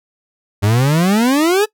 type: exponential sweep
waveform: 40% pulse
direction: up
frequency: 98 to 440 Hz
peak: -10 dBFS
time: 0.62-1.66 s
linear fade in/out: 20 ms
effects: noise-tail reverb RT60 0.1 s tail -22 dB re dry

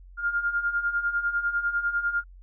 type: beating tone pair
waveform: sine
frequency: 1400 / 1410 Hz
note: F6 / F6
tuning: +4 / +16 cents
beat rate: 10 Hz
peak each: -30 / -25 dBFS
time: 0.17-2.24 s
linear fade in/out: 50 ms
effects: added 45 Hz sine -45 dBFS peak until 2.42 s

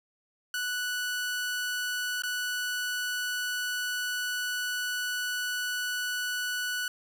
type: tone with dropouts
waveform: sawtooth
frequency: 1480 Hz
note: F#6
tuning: in tune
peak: -26 dBFS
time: 0.54-6.88 s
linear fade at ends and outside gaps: 2 ms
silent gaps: 2.221-2.235 s
effects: none

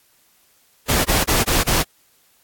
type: noise bursts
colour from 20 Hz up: pink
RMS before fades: -17 dBFS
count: 5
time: 0.88-1.834 s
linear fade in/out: 20 ms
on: 170 ms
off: 26 ms
effects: white hiss -58 dBFS RMS until 2.43 s + AAC 64 kbps

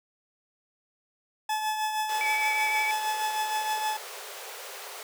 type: tone with tremolo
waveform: 40% pulse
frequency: 861 Hz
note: A5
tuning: 38 cents flat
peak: -24 dBFS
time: 1.49-3.97 s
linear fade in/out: 5 ms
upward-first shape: triangle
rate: 6.4 Hz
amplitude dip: 50%
type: high-pass noise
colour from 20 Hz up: pink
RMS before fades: -41 dBFS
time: 2.09-5.03 s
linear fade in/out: 2 ms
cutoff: 390 Hz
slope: 96 dB/octave
type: tone with vibrato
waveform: sine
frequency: 2280 Hz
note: C#7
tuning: 48 cents sharp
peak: -26 dBFS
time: 2.21-2.91 s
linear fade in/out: 0 ms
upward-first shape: sine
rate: 12 Hz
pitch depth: 22 cents each way
effects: none

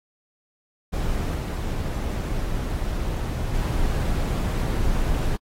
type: noise with level steps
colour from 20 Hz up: brown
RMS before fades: -24 / -26 / -23 dBFS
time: 0.92-5.37 s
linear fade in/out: 20 ms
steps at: 1.34 / 3.54 s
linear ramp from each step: 5 ms
effects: AAC 48 kbps

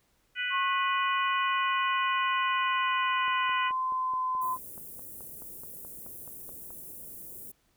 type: harmonic tone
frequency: 493.9 Hz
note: B4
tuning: in tune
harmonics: 3 / 4 / 5 / 6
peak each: -33 / -34 / -35 / -36 dBFS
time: 0.35-3.72 s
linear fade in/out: 50 ms
type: tone with pitch glide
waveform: sine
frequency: 1085 to 1024.1 Hz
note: C#6 to C6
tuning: -37 to -37 cents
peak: -27 dBFS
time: 0.5-4.58 s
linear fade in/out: 50 ms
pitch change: -100 cents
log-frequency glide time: 1.16-4.24 s
type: click train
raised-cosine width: 1 ms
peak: -35 dBFS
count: 17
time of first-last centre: 3.28-6.706 s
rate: 4.67 Hz
type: band-stop noise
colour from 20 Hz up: white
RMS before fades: -44 dBFS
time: 4.41-7.52 s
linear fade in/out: 10 ms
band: 510 to 10000 Hz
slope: 24 dB/octave
effects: pink hiss -70 dBFS RMS until 7.76 s

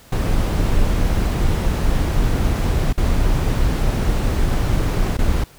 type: noise with dropouts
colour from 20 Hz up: brown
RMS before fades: -17 dBFS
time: 0.12-5.44 s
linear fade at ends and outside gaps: 5 ms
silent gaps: 2.928-2.976 / 5.171-5.187 s
effects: pink hiss -47 dBFS RMS until 5.58 s

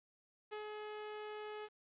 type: tone with ADSR envelope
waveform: sawtooth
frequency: 423.8 Hz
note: G#4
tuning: 35 cents sharp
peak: -38 dBFS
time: 0.51-1.69 s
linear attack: 21 ms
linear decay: 96 ms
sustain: -2 dB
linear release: 49 ms
effects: resampled to 8000 Hz + 11-bit

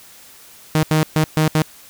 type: tone bursts at uneven times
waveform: sawtooth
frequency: 155.9 Hz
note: D#3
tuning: 4 cents sharp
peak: -9 dBFS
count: 5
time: 0.75-0.83 / 0.91-1.03 / 1.16-1.24 / 1.37-1.48 / 1.55-1.62 s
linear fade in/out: 0 ms
effects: white hiss -44 dBFS RMS until 1.89 s

